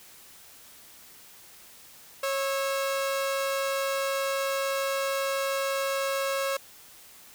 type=tone pair together; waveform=sawtooth; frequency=547 / 1311.2 Hz; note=C#5 / E6; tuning=-23 / -10 cents; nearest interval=octave + minor third; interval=1513 cents; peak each=-23 / -32 dBFS; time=2.23-6.57 s; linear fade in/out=5 ms; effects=white hiss -51 dBFS RMS until 7.34 s